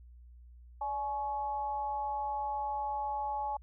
sine tone with amplitude modulation, 846 Hz, G#5, 32 cents sharp, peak -29 dBFS, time 0.81-3.57 s, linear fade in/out 5 ms, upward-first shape sine, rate 260 Hz, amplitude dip 65%, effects added 60 Hz sine -51 dBFS peak until 3.62 s

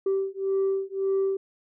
sine beating tone pair, 387.2 / 389 Hz, G4 / G4, -21 / -13 cents, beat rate 1.8 Hz, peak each -25 dBFS, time 0.06-1.37 s, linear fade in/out 5 ms, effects tanh soft clip ceiling -19 dBFS

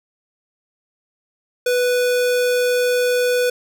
square tone, 493.9 Hz, B4, in tune, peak -16 dBFS, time 1.66-3.5 s, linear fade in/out 5 ms, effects none

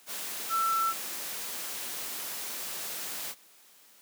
sine tone in noise, 1335 Hz, E6, 22 cents sharp, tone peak -25 dBFS, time 0.49-0.94 s, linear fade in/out 50 ms, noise white, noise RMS -37 dBFS, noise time 0.06-3.35 s, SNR +9 dB, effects white hiss -58 dBFS RMS until 4.01 s + high-pass 200 Hz 12 dB/octave

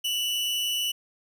40% pulse tone pair together, 2753 / 2959 Hz, F7 / F#7, -25 / -1 cents, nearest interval minor second, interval 124 cents, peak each -35 / -25 dBFS, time 0.04-0.92 s, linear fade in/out 10 ms, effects none

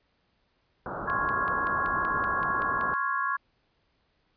white low-pass noise, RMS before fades -35 dBFS, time 0.86-2.94 s, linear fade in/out 0 ms, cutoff 1500 Hz, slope 96 dB/octave
sine chord, Db major seventh, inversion third, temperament equal, 1046.5 / 1108.7 / 1396.9 / 1661.2 Hz, C6 / Db6 / F6 / Ab6, 0 / 0 / 0 / 0 cents, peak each -33 / -29 / -34 / -31 dBFS, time 1.07-3.37 s, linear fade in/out 10 ms
click train, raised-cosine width 0.3 ms, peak -26 dBFS, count 10, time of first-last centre 1.1-2.811 s, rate 5.26 Hz
effects pink hiss -71 dBFS RMS until 4.36 s + resampled to 11025 Hz

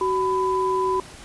sine tone pair together, 375.6 / 1000 Hz, F#4 / B5, +26 / +21 cents, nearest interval octave + perfect fourth, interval 1695 cents, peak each -22 dBFS, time 0.01-1 s, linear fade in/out 2 ms, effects pink hiss -42 dBFS RMS until 1.24 s + resampled to 24000 Hz

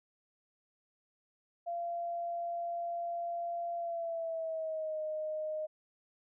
sine tone with pitch glide, 687 to 619.2 Hz, F5 to D#5, -29 to -9 cents, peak -34 dBFS, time 1.66-5.67 s, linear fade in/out 20 ms, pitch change -180 cents, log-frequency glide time 3.76-5.01 s, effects none

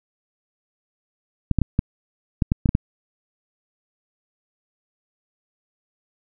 clicks, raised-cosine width 5 ms, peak -5 dBFS, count 9, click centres 1.513 / 1.587 / 1.617 / 1.791 / 2.422 / 2.519 / 2.658 / 2.691 / 2.751 s, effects none

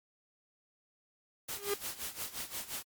white noise with tremolo, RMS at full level -38 dBFS, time 1.48-2.83 s, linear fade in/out 10 ms, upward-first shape sine, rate 5.7 Hz, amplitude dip 80%
45% pulse tone with exponential growth, 405.3 Hz, G#4, 42 cents flat, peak -28 dBFS, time 1.5-1.74 s, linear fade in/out 5 ms, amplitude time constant 52 ms
effects MP3 96 kbps

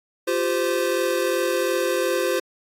square chord, F suspended second, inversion none, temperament equal with one note detuned, 349.2 / 392 / 516.3 Hz, F4 / G4 / C5, 0 / 0 / -23 cents, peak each -26 / -27 / -24 dBFS, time 0.27-2.4 s, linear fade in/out 10 ms, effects AAC 48 kbps

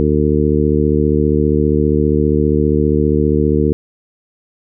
harmonic tone, 75 Hz, D2, 37 cents sharp, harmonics 1 / 2 / 3 / 4 / 5 / 6, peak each -18 / -18 / -18 / -18 / -18 / -18 dBFS, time 0-3.73 s, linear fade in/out 0 ms, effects none

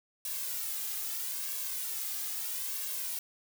blue noise with flanger, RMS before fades -36 dBFS, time 0.25-3.19 s, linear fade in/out 2 ms, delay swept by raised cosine 1.8 to 2.46 ms, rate 0.78 Hz, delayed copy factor +0.7, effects none

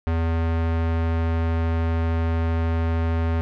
square tone with low-pass filter, 82.41 Hz, E2, in tune, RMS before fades -22 dBFS, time 0.07-3.41 s, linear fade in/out 0 ms, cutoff 2100 Hz, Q 0.78, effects none

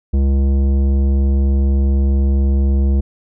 sine tone with tanh clipping, 68.3 Hz, C#2, 25 cents flat, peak -13 dBFS, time 0.13-3.01 s, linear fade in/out 10 ms, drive 13 dB, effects none

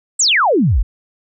sine exponential sweep, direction down, 8372 to 38.89 Hz, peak -10 dBFS, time 0.19-0.83 s, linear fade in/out 10 ms, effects none

